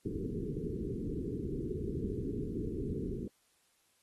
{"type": "low-pass noise", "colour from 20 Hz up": "white", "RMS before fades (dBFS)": -37, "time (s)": [0.05, 3.28], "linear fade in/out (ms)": 5, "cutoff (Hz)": 440, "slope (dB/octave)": 96, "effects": ["white hiss -72 dBFS RMS until 4.02 s", "AAC 32 kbps"]}